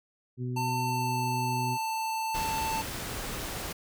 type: harmonic tone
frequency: 124.7 Hz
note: B2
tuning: 17 cents sharp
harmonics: 1 / 2 / 3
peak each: -31 / -37 / -41 dBFS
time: 0.37-1.78 s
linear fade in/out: 50 ms
type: tone with pitch glide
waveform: square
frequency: 896 to 887.8 Hz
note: A5 to A5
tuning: +31 to +15 cents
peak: -30 dBFS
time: 0.56-2.82 s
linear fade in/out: 10 ms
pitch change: -16 cents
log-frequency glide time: 0.76-1.16 s
type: noise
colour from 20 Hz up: pink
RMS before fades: -36 dBFS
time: 2.34-3.73 s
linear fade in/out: 10 ms
effects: none